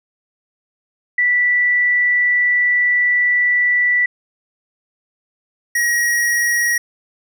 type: tone pair in turn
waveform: sine / square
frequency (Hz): 1965 / 1897.7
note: B6 / A#6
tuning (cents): -9 / +30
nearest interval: minor second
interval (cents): 61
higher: first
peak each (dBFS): -12 / -15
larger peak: first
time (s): 1.18-4.06 / 5.75-6.78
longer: first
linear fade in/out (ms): 5
effects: none